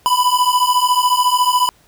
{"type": "beating tone pair", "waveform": "square", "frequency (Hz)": [987.8, 1001.8], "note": ["B5", "B5"], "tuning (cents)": [0, 24], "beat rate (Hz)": 14, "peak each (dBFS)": -16, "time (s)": [0.06, 1.69], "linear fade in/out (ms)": 0, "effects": ["pink hiss -53 dBFS RMS until 1.87 s"]}